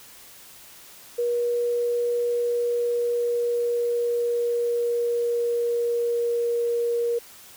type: tone with pitch glide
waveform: sine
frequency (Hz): 479.1 to 472.2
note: A#4 to A#4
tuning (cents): +47 to +22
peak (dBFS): -21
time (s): 1.18-7.19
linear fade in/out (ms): 10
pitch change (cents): -25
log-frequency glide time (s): 2.27-6.65
effects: white hiss -47 dBFS RMS until 7.56 s